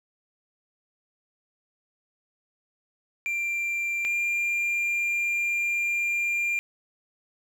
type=tone pair in turn; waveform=triangle; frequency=2369 / 2392 Hz; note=D7 / D7; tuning=+14 / +31 cents; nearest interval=unison; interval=17 cents; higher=second; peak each=-24 / -22 dBFS; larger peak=second; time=3.26-4.05 / 4.05-6.59 s; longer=second; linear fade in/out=0 ms; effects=none